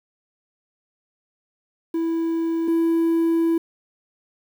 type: tone pair in turn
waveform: triangle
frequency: 329.6 / 331 Hz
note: E4 / E4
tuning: 0 / +7 cents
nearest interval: unison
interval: 7 cents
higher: second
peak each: -18 / -14 dBFS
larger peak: second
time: 1.94-2.68 / 2.68-3.58 s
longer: second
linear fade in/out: 5 ms
effects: tanh soft clip ceiling -10 dBFS + 8-bit